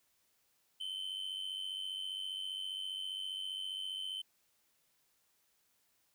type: tone with amplitude modulation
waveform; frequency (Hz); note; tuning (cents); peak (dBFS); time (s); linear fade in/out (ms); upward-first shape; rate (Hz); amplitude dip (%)
triangle; 3071; G7; -36; -34; 0.8-4.22; 10; sine; 95; 65
effects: white hiss -75 dBFS RMS until 6.14 s